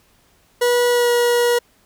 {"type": "tone with pitch glide", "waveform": "40% pulse", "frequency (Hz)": [485.5, 480.2], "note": ["B4", "B4"], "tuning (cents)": [-30, -49], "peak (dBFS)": -13, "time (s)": [0.61, 1.59], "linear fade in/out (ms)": 10, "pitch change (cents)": -19, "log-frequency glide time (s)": [0.9, 1.1], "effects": ["pink hiss -57 dBFS RMS until 1.85 s"]}